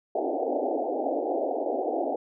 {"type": "band-pass noise", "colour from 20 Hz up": "white", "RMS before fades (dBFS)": -28, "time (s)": [0.15, 2.16], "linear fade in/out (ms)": 5, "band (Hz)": [260, 790], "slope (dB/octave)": 96, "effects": []}